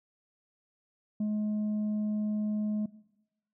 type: tone with tanh clipping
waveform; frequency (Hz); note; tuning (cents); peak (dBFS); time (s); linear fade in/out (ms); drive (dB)
sine; 211.5; G#3; +32; -28; 1.2-2.86; 5; 2
effects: noise-tail reverb RT60 0.9 s tail -19 dB re dry